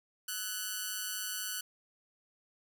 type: tone with amplitude modulation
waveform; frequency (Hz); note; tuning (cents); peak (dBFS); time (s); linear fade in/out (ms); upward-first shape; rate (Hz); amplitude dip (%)
5% pulse; 1488; F#6; +9; -21; 0.28-1.61; 5; sine; 196; 70
effects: none